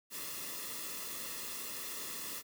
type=noise with comb filter; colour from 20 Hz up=white; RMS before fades=-42 dBFS; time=0.1-2.43 s; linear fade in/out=50 ms; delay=1.3 ms; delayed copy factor=-0.7; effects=none